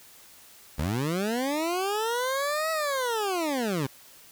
20% pulse linear two-way sweep, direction up then down, 66 to 649 to 124.8 Hz, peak -21 dBFS, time 0.78-3.87 s, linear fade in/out 10 ms, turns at 2.71 s, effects white hiss -52 dBFS RMS until 4.31 s

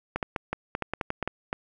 clicks, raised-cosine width 0.5 ms, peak -13 dBFS, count 12, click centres 0.16 / 0.228 / 0.362 / 0.53 / 0.751 / 0.823 / 0.936 / 1.012 / 1.104 / 1.227 / 1.276 / 1.529 s, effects none

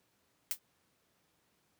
blue noise with exponential decay, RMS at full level -29 dBFS, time 0.51-0.59 s, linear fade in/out 0 ms, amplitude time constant 16 ms, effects pink hiss -74 dBFS RMS until 1.79 s + high-pass 100 Hz 12 dB/octave

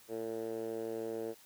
10% pulse tone with band-pass filter, 112.8 Hz, A2, 44 cents sharp, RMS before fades -39 dBFS, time 0.08-1.35 s, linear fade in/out 50 ms, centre 430 Hz, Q 3, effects white hiss -60 dBFS RMS until 1.45 s

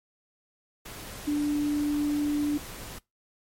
sine tone in noise, 293.7 Hz, D4, in tune, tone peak -23 dBFS, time 1.27-2.58 s, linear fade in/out 10 ms, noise pink, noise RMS -41 dBFS, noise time 0.85-2.99 s, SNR +15 dB, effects noise-tail reverb RT60 0.2 s tail -22 dB re dry + MP3 64 kbps

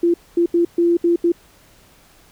sine tone bursts at uneven times, 342.7 Hz, F4, 33 cents flat, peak -12 dBFS, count 6, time 0.03-0.14 / 0.37-0.46 / 0.54-0.65 / 0.78-0.97 / 1.04-1.16 / 1.24-1.32 s, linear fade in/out 5 ms, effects pink hiss -51 dBFS RMS until 2.31 s

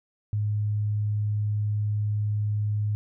sine tone, 104.9 Hz, G#2, 18 cents sharp, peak -23 dBFS, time 0.33-2.95 s, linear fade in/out 0 ms, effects none

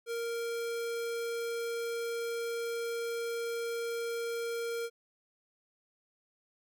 square tone, 465.6 Hz, A#4, 2 cents flat, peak -34 dBFS, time 0.06-4.9 s, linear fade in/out 50 ms, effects none

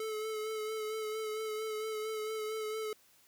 square tone with vibrato, 433.9 Hz, A4, 24 cents flat, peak -36 dBFS, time 0-2.93 s, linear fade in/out 2 ms, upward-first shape sine, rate 4.4 Hz, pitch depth 25 cents each way, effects white hiss -65 dBFS RMS until 3.27 s

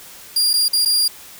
sawtooth tone with dropouts, 4808 Hz, D8, 40 cents sharp, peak -11 dBFS, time 0.36-1.08 s, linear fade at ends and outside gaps 5 ms, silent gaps 0.533-0.537 / 0.683-0.731 / 0.851-0.857 s, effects white hiss -40 dBFS RMS until 1.39 s

